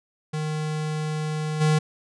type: tone with level steps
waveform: square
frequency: 154.1 Hz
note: D#3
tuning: 16 cents flat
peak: -26 / -18 dBFS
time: 0.33-1.79 s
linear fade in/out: 10 ms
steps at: 1.6 s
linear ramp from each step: 20 ms
effects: resampled to 22050 Hz